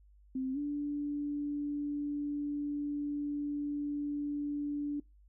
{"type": "tone with pitch glide", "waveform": "sine", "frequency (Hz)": [261.9, 290.6], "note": ["C4", "D4"], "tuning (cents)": [2, -18], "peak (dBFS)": -32, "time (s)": [0.35, 5], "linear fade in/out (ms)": 5, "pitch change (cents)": 180, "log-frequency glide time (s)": [0.53, 0.58], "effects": ["noise-tail reverb RT60 0.2 s tail -24 dB re dry", "added 50 Hz sine -58 dBFS peak until 5.28 s"]}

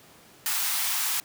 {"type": "high-pass noise", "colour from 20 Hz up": "white", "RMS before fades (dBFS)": -27, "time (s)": [0.46, 1.2], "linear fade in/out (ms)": 0, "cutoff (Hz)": 760, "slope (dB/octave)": 48, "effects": ["pink hiss -53 dBFS RMS until 1.24 s", "high-pass 100 Hz 12 dB/octave"]}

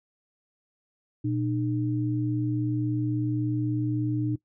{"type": "tone pair together", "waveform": "sine", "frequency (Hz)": [120, 303.6], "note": ["B2", "D#4"], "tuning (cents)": [-49, -42], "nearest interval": "octave + major third", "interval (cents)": 1607, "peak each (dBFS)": -27, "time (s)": [1.24, 4.36], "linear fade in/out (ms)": 10, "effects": ["noise-tail reverb RT60 0.1 s tail -19 dB re dry"]}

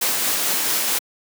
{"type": "noise with tremolo", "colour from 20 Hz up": "white", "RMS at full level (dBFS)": -20, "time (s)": [0.01, 0.99], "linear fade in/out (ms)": 10, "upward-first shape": "triangle", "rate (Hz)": 4.5, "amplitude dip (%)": 25, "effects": ["high-pass 200 Hz 12 dB/octave"]}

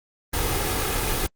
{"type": "noise with comb filter", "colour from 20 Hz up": "pink", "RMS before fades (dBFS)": -24, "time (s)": [0.33, 1.27], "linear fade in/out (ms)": 10, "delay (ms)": 2.4, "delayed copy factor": 0.55, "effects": ["Opus 24 kbps"]}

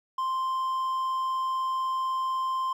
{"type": "tone", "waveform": "triangle", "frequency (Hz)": 1046, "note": "C6", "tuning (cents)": -1, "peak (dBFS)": -24, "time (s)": [0.18, 2.73], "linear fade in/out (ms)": 5, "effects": []}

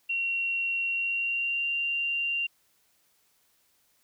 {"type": "tone with pitch glide", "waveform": "sine", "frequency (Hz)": [2740, 2775], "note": ["F7", "F7"], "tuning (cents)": [-34, -12], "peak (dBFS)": -26, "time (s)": [0.09, 2.47], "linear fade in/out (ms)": 10, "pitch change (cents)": 22, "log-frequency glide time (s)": [0.86, 1.67], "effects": ["white hiss -68 dBFS RMS until 4.03 s"]}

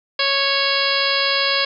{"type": "harmonic tone with a mistuned harmonic", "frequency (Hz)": 553, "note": "C#5", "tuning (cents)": -4, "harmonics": [1, 2, 3, 4, 5, 6, 7, 8, 9], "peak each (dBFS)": [-25, -25, -25, -25, -25, -25, -25, -25, -25], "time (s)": [0.19, 1.65], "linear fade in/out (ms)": 5, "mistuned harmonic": 7, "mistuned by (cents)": 53, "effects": []}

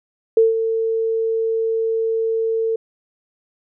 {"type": "tone with ADSR envelope", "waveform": "sine", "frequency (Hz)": 450, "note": "A4", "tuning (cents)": 39, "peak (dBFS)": -8, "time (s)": [0.37, 2.76], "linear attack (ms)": 3, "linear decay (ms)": 160, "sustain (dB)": -9, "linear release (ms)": 5, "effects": []}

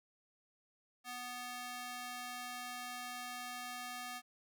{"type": "tone with high-pass filter", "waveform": "square", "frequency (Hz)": 246.9, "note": "B3", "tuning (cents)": 0, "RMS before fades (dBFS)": -45, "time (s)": [1.04, 4.22], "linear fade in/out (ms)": 50, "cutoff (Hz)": 880, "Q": 0.73, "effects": []}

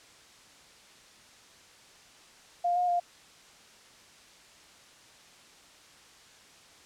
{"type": "tone with pitch steps", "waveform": "sine", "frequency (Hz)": [701, 716, 701], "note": ["F5", "F5", "F5"], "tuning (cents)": [6, 43, 6], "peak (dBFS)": -24, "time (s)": [2.64, 3], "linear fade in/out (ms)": 10, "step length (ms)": 120, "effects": ["white hiss -55 dBFS RMS until 6.85 s", "low-pass 7000 Hz 12 dB/octave"]}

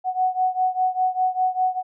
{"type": "beating tone pair", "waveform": "sine", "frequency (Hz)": [740, 745], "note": ["F#5", "F#5"], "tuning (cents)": [0, 12], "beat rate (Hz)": 5, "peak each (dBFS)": [-21, -23], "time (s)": [0.04, 1.83], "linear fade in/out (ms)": 50, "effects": []}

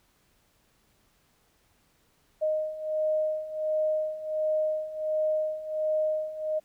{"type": "beating tone pair", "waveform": "sine", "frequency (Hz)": [619, 620.4], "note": ["D#5", "D#5"], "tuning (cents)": [-9, -5], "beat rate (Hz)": 1.4, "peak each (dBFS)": [-31, -27], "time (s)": [2.41, 6.6], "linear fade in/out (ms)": 20, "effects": ["pink hiss -67 dBFS RMS until 6.64 s"]}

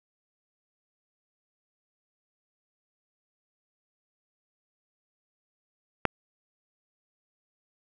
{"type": "click", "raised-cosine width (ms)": 0.5, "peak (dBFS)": -6, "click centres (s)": 6.053, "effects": []}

